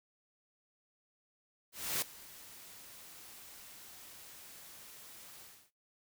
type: noise with ADSR envelope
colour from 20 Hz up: white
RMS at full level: -33 dBFS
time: 1.72-5.71 s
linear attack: 300 ms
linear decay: 4 ms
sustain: -20 dB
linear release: 300 ms
effects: noise-tail reverb RT60 0.2 s tail -20 dB re dry